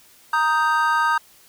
triangle chord, Eb major, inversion second, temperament equal, 932.3 / 1244.5 / 1568 Hz, Bb5 / Eb6 / G6, 0 / 0 / 0 cents, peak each -19 / -19 / -20 dBFS, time 0.33-1.18 s, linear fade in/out 5 ms, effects white hiss -52 dBFS RMS until 1.48 s

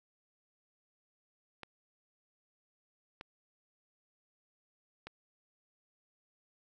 clicks, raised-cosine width 0.3 ms, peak -28 dBFS, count 3, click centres 1.633 / 3.211 / 5.07 s, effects none

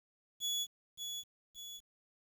30% pulse tone with echo, 3400 Hz, G#7, 40 cents sharp, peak -31 dBFS, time 0.4-0.67 s, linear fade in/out 50 ms, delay 570 ms, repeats 2, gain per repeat -6 dB, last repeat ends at 1.81 s, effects 10-bit

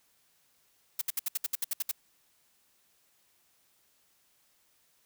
blue noise bursts, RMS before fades -30 dBFS, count 11, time 0.99-1.914 s, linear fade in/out 5 ms, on 24 ms, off 66 ms, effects white hiss -69 dBFS RMS until 5.05 s

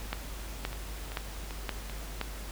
two click trains, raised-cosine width 0.3 ms, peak -24 / -15 dBFS, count 4 / 5, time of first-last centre 0.73-1.897 / 0.13-2.213 s, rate 2.57 / 1.92 Hz, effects added 50 Hz sine -39 dBFS peak until 2.51 s + pink hiss -45 dBFS RMS until 2.51 s

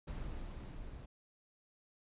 brown noise with level ramp, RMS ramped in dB -41 to -49 dBFS, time 0.07-1.06 s, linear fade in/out 10 ms, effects resampled to 8000 Hz

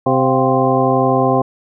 harmonic tone with a mistuned harmonic, 130.81 Hz, C3, in tune, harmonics 1 / 2 / 3 / 4 / 5 / 6 / 8, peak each -20 / -18 / -19 / -18 / -19 / -19 / -20 dBFS, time 0.06-1.42 s, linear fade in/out 5 ms, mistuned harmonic 5, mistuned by +98 cents, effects none

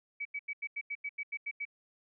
sine tone bursts, 2280 Hz, C#7, 48 cents sharp, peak -34 dBFS, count 11, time 0.2-1.653 s, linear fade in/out 10 ms, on 53 ms, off 87 ms, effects none

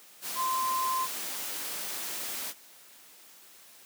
sine tone in noise, 1038 Hz, C6, 14 cents flat, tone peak -27 dBFS, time 0.35-1.08 s, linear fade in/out 50 ms, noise white, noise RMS -36 dBFS, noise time 0.21-2.54 s, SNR +6 dB, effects white hiss -54 dBFS RMS until 3.85 s + high-pass 200 Hz 12 dB/octave

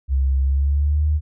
sine tone with pitch glide, 67.1 to 75.75 Hz, C2 to D#2, +44 to -46 cents, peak -15 dBFS, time 0.08-1.21 s, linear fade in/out 50 ms, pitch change +210 cents, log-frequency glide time 0.42-1.06 s, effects none

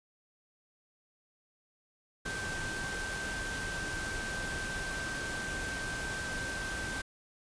sine tone in noise, 1558 Hz, G6, 11 cents flat, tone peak -37 dBFS, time 2.25-7.02 s, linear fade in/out 10 ms, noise pink, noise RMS -39 dBFS, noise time 2.25-7.02 s, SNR -1 dB, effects resampled to 22050 Hz

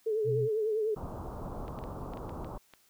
sine tone with vibrato, 433.3 Hz, A4, 27 cents flat, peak -27 dBFS, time 0.06-0.95 s, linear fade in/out 10 ms, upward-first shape triangle, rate 10 Hz, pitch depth 79 cents each way
sine tone, 125.7 Hz, B2, 31 cents sharp, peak -30 dBFS, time 0.24-0.49 s, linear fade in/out 50 ms
pink low-pass noise, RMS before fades -40 dBFS, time 0.96-2.58 s, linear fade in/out 5 ms, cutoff 1200 Hz, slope 48 dB/octave
clicks, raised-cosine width 0.3 ms, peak -34 dBFS, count 8, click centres 1.681 / 1.789 / 1.839 / 2.136 / 2.173 / 2.294 / 2.446 / 2.737 s
effects white hiss -66 dBFS RMS until 2.89 s

